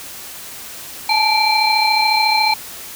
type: tone cluster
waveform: sine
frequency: 849 / 883 / 2345 / 4151 Hz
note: G#5 / A5 / D7 / C8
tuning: +38 / +6 / -3 / -15 cents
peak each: -18 dBFS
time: 1.09-2.54 s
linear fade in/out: 5 ms
effects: white hiss -33 dBFS RMS until 2.95 s